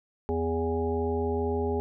harmonic tone, 82.41 Hz, E2, in tune, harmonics 1 / 3 / 5 / 7 / 9 / 10, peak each -31 / -33 / -28 / -41 / -42 / -36 dBFS, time 0.29-1.8 s, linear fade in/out 0 ms, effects none

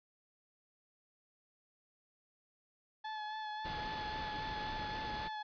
35% pulse tone with vibrato, 859 Hz, A5, 42 cents flat, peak -38 dBFS, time 3.04-5.43 s, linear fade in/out 10 ms, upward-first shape sine, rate 3.7 Hz, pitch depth 22 cents each way
pink noise, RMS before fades -44 dBFS, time 3.64-5.29 s, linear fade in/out 20 ms
effects resampled to 11025 Hz

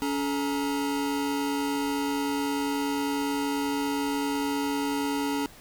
square tone cluster, 282.6 / 431.4 / 938 Hz, C#4 / A4 / A#5, +34 / -34 / +11 cents, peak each -28 / -35 / -35 dBFS, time 0.02-5.46 s, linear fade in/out 0 ms, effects pink hiss -50 dBFS RMS until 5.6 s

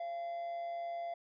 triangle tone with amplitude modulation, 685 Hz, F5, 34 cents flat, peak -34 dBFS, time 0-1.14 s, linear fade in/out 5 ms, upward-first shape sine, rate 143 Hz, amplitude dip 30%, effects resampled to 11025 Hz

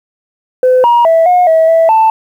sine tone with pitch steps, 509 / 950 / 656 / 720 / 646 / 656 / 885 Hz, C5 / A#5 / E5 / F#5 / E5 / E5 / A5, -48 / +33 / -9 / -47 / -35 / -9 / +10 cents, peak -3 dBFS, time 0.63-2.1 s, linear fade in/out 2 ms, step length 210 ms, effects tanh soft clip ceiling -2 dBFS + 7-bit

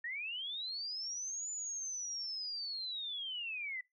sine linear two-way sweep, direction up then down, 1804 to 7040 to 1961 Hz, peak -38 dBFS, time 0.04-3.81 s, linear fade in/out 5 ms, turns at 1.5 s, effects noise-tail reverb RT60 0.2 s tail -23 dB re dry

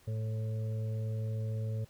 harmonic tone, 110 Hz, A2, in tune, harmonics 1 / 2 / 4 / 5, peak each -32 / -48 / -48 / -48 dBFS, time 0.07-1.85 s, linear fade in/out 10 ms, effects pink hiss -63 dBFS RMS until 1.89 s

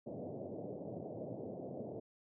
white band-pass noise, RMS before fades -45 dBFS, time 0.06-2 s, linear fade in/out 10 ms, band 100 to 650 Hz, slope 48 dB/octave, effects none

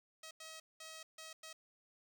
5% pulse tone bursts at uneven times, 638 Hz, D#5, 43 cents sharp, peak -38 dBFS, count 5, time 0.23-0.31 / 0.4-0.6 / 0.8-1.03 / 1.18-1.33 / 1.43-1.53 s, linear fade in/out 5 ms, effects none

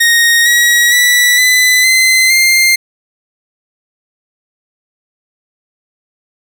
sawtooth tone with pitch steps, 1864.7 / 1910.5 / 1957.4 / 2005 / 2055 / 2105 Hz, A#6 / A#6 / B6 / B6 / C7 / C7, 0 / +42 / -16 / +26 / -32 / +10 cents, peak -3 dBFS, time 0-2.76 s, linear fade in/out 10 ms, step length 460 ms, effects none

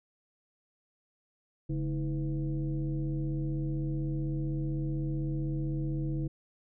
sine tone with frequency modulation, 142.1 Hz, C#3, 43 cents sharp, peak -29 dBFS, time 1.69-6.28 s, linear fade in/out 10 ms, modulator 180 Hz, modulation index 1, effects none

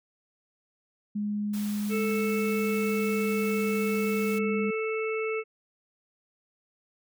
sine tone with pitch glide, 207.7 to 204.5 Hz, G#3 to G#3, 0 to -26 cents, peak -27 dBFS, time 1.15-4.71 s, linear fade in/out 10 ms, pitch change -26 cents, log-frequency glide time 1.92-3.56 s
white noise, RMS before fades -43 dBFS, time 1.53-4.39 s, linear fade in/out 10 ms
harmonic tone, 440 Hz, A4, in tune, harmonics 1 / 3 / 5 / 6, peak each -28 / -38 / -37 / -38 dBFS, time 1.89-5.44 s, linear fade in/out 50 ms
effects none

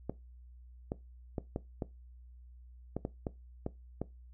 clicks, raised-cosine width 2 ms, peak -21 dBFS, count 10, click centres 0.096 / 0.919 / 1.382 / 1.561 / 1.822 / 2.966 / 3.051 / 3.268 / 3.664 / 4.016 s, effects noise-tail reverb RT60 0.2 s tail -18 dB re dry + added 61 Hz sine -51 dBFS peak until 4.33 s

